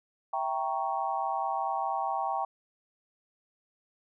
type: chord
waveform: sine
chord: E diminished seventh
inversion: none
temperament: equal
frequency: 659.3 / 784 / 932.3 / 1108.7 Hz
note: E5 / G5 / Bb5 / Db6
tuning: 0 / 0 / 0 / 0 cents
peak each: -37 / -31 / -34 / -35 dBFS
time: 0.33-2.45 s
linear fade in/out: 5 ms
effects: none